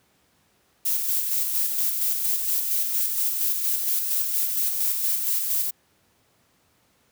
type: noise with tremolo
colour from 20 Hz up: violet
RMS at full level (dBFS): -23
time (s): 0.85-5.71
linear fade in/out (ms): 10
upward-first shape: square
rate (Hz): 4.3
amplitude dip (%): 35
effects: pink hiss -64 dBFS RMS until 7.11 s + high-pass 80 Hz 12 dB/octave